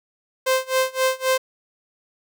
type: tone with tremolo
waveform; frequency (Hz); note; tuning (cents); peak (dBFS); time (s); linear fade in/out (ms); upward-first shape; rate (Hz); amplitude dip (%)
sawtooth; 521; C5; -7; -12; 0.46-1.38; 10; sine; 3.8; 95
effects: none